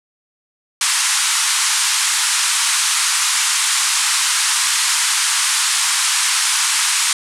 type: band-pass noise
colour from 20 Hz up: white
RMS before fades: -17 dBFS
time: 0.81-7.13 s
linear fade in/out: 2 ms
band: 920 to 10000 Hz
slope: 48 dB/octave
effects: none

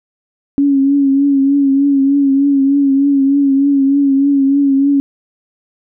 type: tone with vibrato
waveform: sine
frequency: 277.2 Hz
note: C#4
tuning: in tune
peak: -8 dBFS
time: 0.58-5 s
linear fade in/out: 0 ms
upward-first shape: triangle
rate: 3.3 Hz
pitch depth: 50 cents each way
effects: none

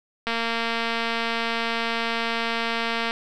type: click train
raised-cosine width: 0.3 ms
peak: -10 dBFS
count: 654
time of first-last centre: 0.27-3.109 s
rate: 230 Hz
effects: none

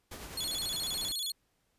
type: noise with tremolo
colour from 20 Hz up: pink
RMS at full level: -43 dBFS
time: 0.11-1.12 s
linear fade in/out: 5 ms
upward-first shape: triangle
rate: 9.9 Hz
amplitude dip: 45%
type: tone with vibrato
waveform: sawtooth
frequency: 3825 Hz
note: A#7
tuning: 44 cents sharp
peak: -30 dBFS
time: 0.37-1.32 s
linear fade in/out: 5 ms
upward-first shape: square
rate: 14 Hz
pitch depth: 200 cents each way
effects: pink hiss -75 dBFS RMS until 1.78 s + resampled to 32000 Hz

